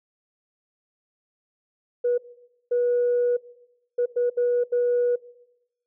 sine tone bursts at uneven times, 485.9 Hz, B4, 28 cents flat, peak -18 dBFS, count 6, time 2.04-2.18 / 2.71-3.37 / 3.98-4.06 / 4.16-4.3 / 4.37-4.64 / 4.72-5.16 s, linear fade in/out 10 ms, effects noise-tail reverb RT60 0.9 s tail -19 dB re dry + tanh soft clip ceiling -15 dBFS

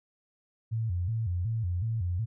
sine tone with vibrato, 99.9 Hz, G2, 33 cents sharp, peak -27 dBFS, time 0.71-2.26 s, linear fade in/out 20 ms, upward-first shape square, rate 2.7 Hz, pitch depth 210 cents each way, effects none

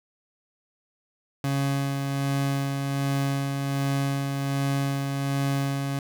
30% pulse tone with tremolo, 138.59 Hz, C#3, in tune, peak -20 dBFS, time 1.44-5.99 s, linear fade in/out 2 ms, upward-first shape sine, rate 1.3 Hz, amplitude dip 35%, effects none

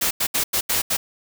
white noise bursts at uneven times, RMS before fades -21 dBFS, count 6, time 0.01-0.11 / 0.2-0.27 / 0.34-0.44 / 0.53-0.61 / 0.69-0.82 / 0.9-0.97 s, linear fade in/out 10 ms, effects none

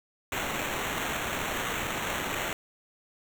violet noise with sample-and-hold, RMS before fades -32 dBFS, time 0.32-2.53 s, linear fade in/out 2 ms, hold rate 4900 Hz, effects none

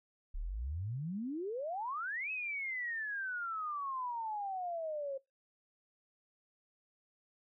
sine exponential two-way sweep, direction up then down, 32.7 to 2590 to 534 Hz, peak -36 dBFS, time 0.34-5.18 s, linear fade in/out 10 ms, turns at 2.31 s, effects noise-tail reverb RT60 0.2 s tail -24 dB re dry

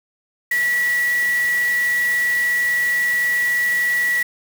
sine tone in noise, 1941 Hz, B6, 31 cents flat, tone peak -16 dBFS, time 0.51-4.23 s, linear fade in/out 5 ms, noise white, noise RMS -32 dBFS, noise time 0.51-4.23 s, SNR +13 dB, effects none

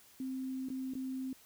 sine tone with dropouts, 261.6 Hz, C4, in tune, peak -36 dBFS, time 0.2-1.33 s, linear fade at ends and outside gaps 2 ms, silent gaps 0.687-0.701 / 0.937-0.952 s, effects white hiss -61 dBFS RMS until 1.45 s

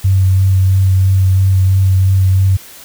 sine tone with vibrato, 95 Hz, F#2, 46 cents sharp, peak -7 dBFS, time 0.04-2.57 s, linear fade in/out 10 ms, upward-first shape sine, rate 3 Hz, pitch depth 17 cents each way, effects white hiss -36 dBFS RMS until 2.84 s

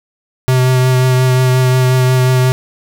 square tone with vibrato, 128.2 Hz, C3, 35 cents flat, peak -9 dBFS, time 0.48-2.52 s, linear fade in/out 0 ms, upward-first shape triangle, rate 5.6 Hz, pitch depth 17 cents each way, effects none

